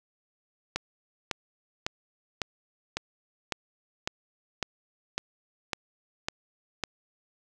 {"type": "click train", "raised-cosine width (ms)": 0.2, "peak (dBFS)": -11, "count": 12, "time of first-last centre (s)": [0.76, 6.837], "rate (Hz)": 1.81, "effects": []}